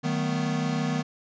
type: chord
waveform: square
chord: B dominant seventh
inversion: first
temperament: equal with one note detuned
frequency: 155.56 / 189.87 / 220 / 246.9 Hz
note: D#3 / F#3 / A3 / B3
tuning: 0 / +45 / 0 / 0 cents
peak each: -29 / -35 / -34 / -30 dBFS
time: 0.03-1.03 s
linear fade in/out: 20 ms
effects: resampled to 16000 Hz